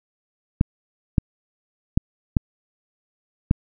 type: clicks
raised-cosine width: 5 ms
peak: -3 dBFS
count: 5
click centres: 0.611 / 1.182 / 1.975 / 2.368 / 3.511 s
effects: none